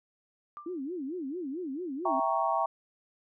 sine tone with exponential decay, 1185 Hz, D6, 15 cents sharp, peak -37 dBFS, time 0.57-0.8 s, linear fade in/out 0 ms, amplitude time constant 49 ms
sine tone with vibrato, 311.1 Hz, D#4, in tune, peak -33 dBFS, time 0.66-2.2 s, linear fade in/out 5 ms, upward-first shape sine, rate 4.5 Hz, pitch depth 300 cents each way
sine chord, E diminished seventh, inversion none, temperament equal, 659.3 / 784 / 932.3 / 1108.7 Hz, E5 / G5 / Bb5 / Db6, 0 / 0 / 0 / 0 cents, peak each -31 dBFS, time 2.05-2.66 s, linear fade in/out 5 ms
effects none

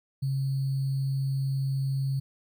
sine tone with sample-and-hold, 135.5 Hz, C#3, 39 cents flat, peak -25 dBFS, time 0.22-2.2 s, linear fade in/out 10 ms, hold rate 4410 Hz, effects none

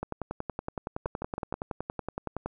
two click trains, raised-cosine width 1 ms, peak -18 / -18 dBFS, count 27 / 4, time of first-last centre 0.03-2.46 / 1.06-1.541 s, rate 10.7 / 6.24 Hz, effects none

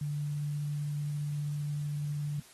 sine tone, 146.83 Hz, D3, in tune, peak -31 dBFS, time 0.01-2.4 s, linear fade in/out 5 ms, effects white hiss -56 dBFS RMS until 2.53 s + AAC 32 kbps

